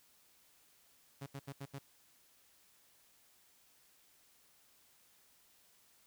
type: tone bursts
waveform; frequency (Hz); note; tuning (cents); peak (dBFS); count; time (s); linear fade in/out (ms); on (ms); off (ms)
sawtooth; 138.59; C#3; 0; -39; 5; 1.21-1.789; 10; 55; 76
effects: white hiss -68 dBFS RMS until 6.06 s